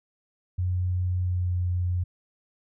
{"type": "tone with pitch glide", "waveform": "sine", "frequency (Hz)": [90.6, 89.35], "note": ["F#2", "F2"], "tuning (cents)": [-36, 40], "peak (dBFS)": -23, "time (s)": [0.58, 2.04], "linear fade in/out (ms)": 10, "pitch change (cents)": -24, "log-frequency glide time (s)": [1.22, 1.62], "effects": []}